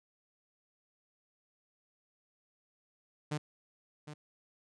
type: tone with echo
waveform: sawtooth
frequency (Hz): 150.2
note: D3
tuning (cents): +39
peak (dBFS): -29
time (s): 3.31-3.38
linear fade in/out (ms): 10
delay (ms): 760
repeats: 1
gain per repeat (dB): -11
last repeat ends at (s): 4.14
effects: resampled to 22050 Hz